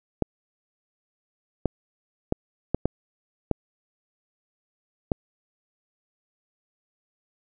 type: clicks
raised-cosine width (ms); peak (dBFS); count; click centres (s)
2; -8; 7; 0.223 / 1.657 / 2.324 / 2.746 / 2.856 / 3.513 / 5.118
effects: none